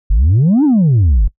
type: exponential two-way sweep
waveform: sine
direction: up then down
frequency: 43 to 315 to 43 Hz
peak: -5 dBFS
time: 0.1-1.28 s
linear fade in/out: 10 ms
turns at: 0.64 s
effects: noise-tail reverb RT60 0.1 s tail -23 dB re dry + tanh soft clip ceiling -6 dBFS